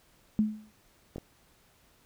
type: tone with exponential decay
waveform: sine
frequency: 214.3 Hz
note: A3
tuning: 45 cents flat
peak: -19 dBFS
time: 0.39-0.71 s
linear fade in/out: 0 ms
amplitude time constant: 68 ms
type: clicks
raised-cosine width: 2 ms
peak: -25 dBFS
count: 2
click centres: 1.16 / 1.182 s
effects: pink hiss -64 dBFS RMS until 2.05 s